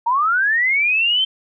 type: linear sweep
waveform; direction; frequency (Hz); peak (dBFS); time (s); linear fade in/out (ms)
sine; up; 905 to 3136; -14; 0.06-1.25; 10
effects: none